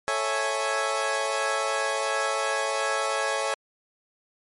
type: chord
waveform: 20% pulse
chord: A major seventh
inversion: none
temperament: equal with one note detuned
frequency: 440 / 552.8 / 659.3 / 830.6 Hz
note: A4 / C#5 / E5 / G#5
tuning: 0 / -5 / 0 / 0 cents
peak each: -27 / -23 / -26 / -26 dBFS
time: 0.08-3.54 s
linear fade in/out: 0 ms
effects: MP3 48 kbps